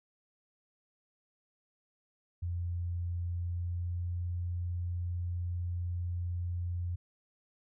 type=tone with pitch glide; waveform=sine; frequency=87 to 87.76 Hz; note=F2 to F2; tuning=-6 to +9 cents; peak=-32 dBFS; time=2.42-6.96 s; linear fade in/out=10 ms; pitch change=+15 cents; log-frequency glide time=3.33-4.14 s; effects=none